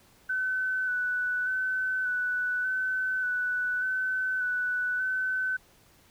sine tone with vibrato, 1502 Hz, F#6, 26 cents sharp, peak -26 dBFS, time 0.29-5.57 s, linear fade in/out 10 ms, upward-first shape square, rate 0.85 Hz, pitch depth 18 cents each way, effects pink hiss -60 dBFS RMS until 6.1 s

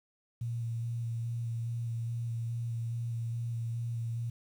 sine tone with vibrato, 116.54 Hz, A#2, in tune, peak -32 dBFS, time 0.41-4.3 s, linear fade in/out 5 ms, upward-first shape square, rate 2.4 Hz, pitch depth 14 cents each way, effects 10-bit

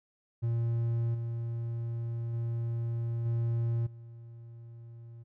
triangle tone with level steps, 116.54 Hz, A#2, in tune, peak -25 / -30 / -28 / -25 / -43 dBFS, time 0.42-5.24 s, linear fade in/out 20 ms, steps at 1.14 / 2.33 / 3.25 / 3.86 s, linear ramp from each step 10 ms, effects none

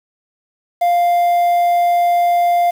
triangle tone with quantisation, 698.5 Hz, F5, in tune, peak -9 dBFS, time 0.81-2.71 s, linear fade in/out 10 ms, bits 6, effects none

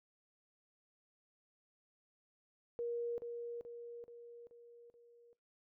sine tone with echo, 473 Hz, A#4, 25 cents sharp, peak -36 dBFS, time 2.79-3.18 s, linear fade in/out 0 ms, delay 430 ms, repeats 5, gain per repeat -5 dB, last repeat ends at 5.33 s, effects noise-tail reverb RT60 0.2 s tail -20 dB re dry

